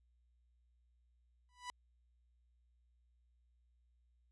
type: tone with exponential growth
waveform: sawtooth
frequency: 987.8 Hz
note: B5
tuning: in tune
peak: -36 dBFS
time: 1.49-1.7 s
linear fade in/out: 0 ms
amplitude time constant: 44 ms
effects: added 60 Hz sine -70 dBFS peak until 4.31 s + resampled to 22050 Hz